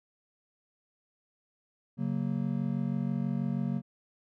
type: chord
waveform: triangle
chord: F# major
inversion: second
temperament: just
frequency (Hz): 138.75 / 185 / 231.2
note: C#3 / F#3 / A#3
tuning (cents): +2 / 0 / -14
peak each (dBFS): -31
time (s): 1.97-3.82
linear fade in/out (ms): 50
effects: none